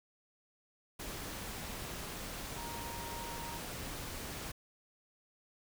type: tone in noise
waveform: sine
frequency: 935 Hz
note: A#5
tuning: 5 cents sharp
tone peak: -45 dBFS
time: 2.57-3.58 s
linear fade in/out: 10 ms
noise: pink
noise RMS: -43 dBFS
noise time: 0.99-4.52 s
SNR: -5 dB
effects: none